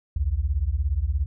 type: beating tone pair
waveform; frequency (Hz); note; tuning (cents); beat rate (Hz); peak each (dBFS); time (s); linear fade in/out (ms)
sine; 61.8 / 78.8; B1 / D#2; +2 / +23; 17; -24; 0.16-1.26; 5
effects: none